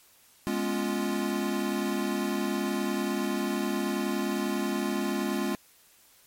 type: chord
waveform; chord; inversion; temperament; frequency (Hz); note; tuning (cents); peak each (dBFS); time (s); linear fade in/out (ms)
square; C# dominant seventh; second; equal; 207.7 / 246.9 / 277.2 / 349.2; G#3 / B3 / C#4 / E#4; 0 / 0 / 0 / 0; -32 / -35 / -34 / -33; 0.47-5.55; 0
effects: white hiss -59 dBFS RMS until 6.26 s + MP3 64 kbps